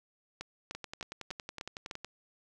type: two click trains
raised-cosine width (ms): 0.2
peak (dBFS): -22 / -23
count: 6 / 15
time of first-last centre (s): 0.41-1.912 / 0.75-2.046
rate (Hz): 3.33 / 10.8
effects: none